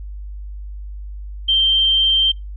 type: tone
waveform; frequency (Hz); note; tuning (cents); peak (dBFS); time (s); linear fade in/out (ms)
sine; 3142; G7; +3; -12; 1.48-2.32; 10
effects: noise-tail reverb RT60 0.2 s tail -26 dB re dry + added 50 Hz sine -28 dBFS peak until 2.56 s